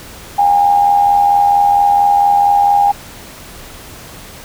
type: tone with amplitude modulation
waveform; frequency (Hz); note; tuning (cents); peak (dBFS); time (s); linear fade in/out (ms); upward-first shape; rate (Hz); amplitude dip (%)
sine; 811; G#5; -41; -5; 0.38-2.92; 10; sine; 84.4; 50
effects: pink hiss -34 dBFS RMS until 4.44 s